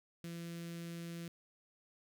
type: tone with notch filter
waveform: sawtooth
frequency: 169.3 Hz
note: E3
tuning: 46 cents sharp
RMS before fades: -45 dBFS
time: 0.24-1.28 s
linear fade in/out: 0 ms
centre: 870 Hz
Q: 0.62
effects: none